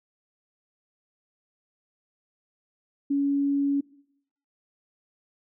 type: tone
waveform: sine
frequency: 281.1 Hz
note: C#4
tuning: 24 cents sharp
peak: -21 dBFS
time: 3.1-3.81 s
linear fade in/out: 10 ms
effects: noise-tail reverb RT60 0.7 s tail -21 dB re dry